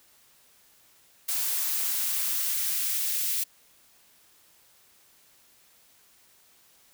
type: noise with high-pass filter sweep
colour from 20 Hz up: blue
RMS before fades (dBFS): -28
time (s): 1.28-3.44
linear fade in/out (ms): 10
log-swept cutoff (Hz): 500 to 2300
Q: 0.87
effects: white hiss -60 dBFS RMS until 6.93 s